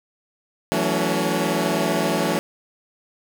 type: chord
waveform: 15% pulse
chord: F# minor seventh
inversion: third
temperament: equal with one note detuned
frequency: 164.81 / 185 / 220 / 283.8 Hz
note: E3 / F#3 / A3 / C#4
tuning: 0 / 0 / 0 / +41 cents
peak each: -19 dBFS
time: 0.72-2.39 s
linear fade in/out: 0 ms
effects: none